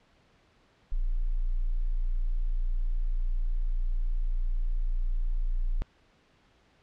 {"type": "tone", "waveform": "sine", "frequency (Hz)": 29.14, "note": "A#0", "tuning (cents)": 0, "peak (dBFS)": -24, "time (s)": [0.92, 5.82], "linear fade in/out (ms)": 0, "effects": ["pink hiss -64 dBFS RMS until 6.82 s", "low-pass 4000 Hz 12 dB/octave"]}